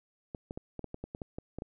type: clicks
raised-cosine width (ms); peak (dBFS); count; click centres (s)
2; -25; 12; 0.348 / 0.509 / 0.575 / 0.793 / 0.843 / 0.944 / 1.04 / 1.149 / 1.218 / 1.385 / 1.586 / 1.621
effects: none